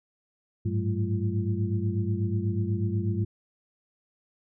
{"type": "tone cluster", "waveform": "sine", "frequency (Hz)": [101.3, 109.5, 185.4, 213.4, 343.4], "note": ["G#2", "A2", "F#3", "G#3", "F4"], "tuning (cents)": [-43, -8, 4, 47, -29], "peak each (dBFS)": [-27, -31, -34, -34, -35], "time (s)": [0.65, 3.25], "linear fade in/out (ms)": 10, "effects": []}